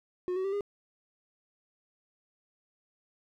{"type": "tone with pitch steps", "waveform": "triangle", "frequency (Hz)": [362, 376.3, 391.1, 406.6], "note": ["F#4", "F#4", "G4", "G#4"], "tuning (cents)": [-38, 29, -4, -37], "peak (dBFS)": -27, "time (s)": [0.28, 0.608], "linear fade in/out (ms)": 0, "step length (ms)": 82, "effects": []}